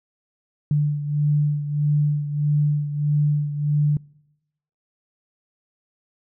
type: beating tone pair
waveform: sine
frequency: 147.3 / 148.9 Hz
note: D3 / D3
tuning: +6 / +24 cents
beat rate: 1.6 Hz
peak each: -19 / -25 dBFS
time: 0.71-3.97 s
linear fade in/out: 2 ms
effects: noise-tail reverb RT60 0.9 s tail -25 dB re dry